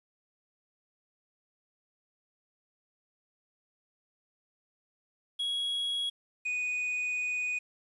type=tone pair in turn; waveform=triangle; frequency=3322 / 2479 Hz; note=G#7 / D#7; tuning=0 / -7 cents; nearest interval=perfect fourth; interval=507 cents; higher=first; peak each=-28 dBFS; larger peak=neither; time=5.39-6.1 / 6.45-7.59 s; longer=second; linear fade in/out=10 ms; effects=resampled to 24000 Hz + 10-bit